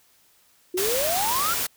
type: exponential sweep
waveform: sine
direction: up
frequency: 349.2 to 1430 Hz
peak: -24 dBFS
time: 0.74-1.54 s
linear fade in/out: 5 ms
type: noise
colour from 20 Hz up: white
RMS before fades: -26 dBFS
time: 0.77-1.67 s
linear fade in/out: 10 ms
effects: white hiss -60 dBFS RMS until 1.76 s